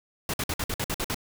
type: noise bursts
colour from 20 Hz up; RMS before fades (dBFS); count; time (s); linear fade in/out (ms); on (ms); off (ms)
pink; -29; 9; 0.29-1.145; 2; 47; 54
effects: none